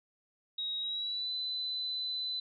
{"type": "tone with pitch glide", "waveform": "sine", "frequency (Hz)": [3800, 4012], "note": ["A#7", "B7"], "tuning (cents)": [33, 26], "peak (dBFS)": -33, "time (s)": [0.58, 2.4], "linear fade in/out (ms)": 5, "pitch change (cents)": 93, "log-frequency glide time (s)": [0.79, 1.32], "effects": []}